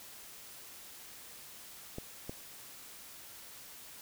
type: clicks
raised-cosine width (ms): 2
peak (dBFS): -26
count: 2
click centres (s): 1.984 / 2.295
effects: white hiss -51 dBFS RMS until 4.01 s